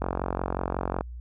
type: click train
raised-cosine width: 1 ms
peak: -13 dBFS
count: 46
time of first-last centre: 0.02-1.009 s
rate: 45.5 Hz
effects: added 60 Hz sine -36 dBFS peak until 1.2 s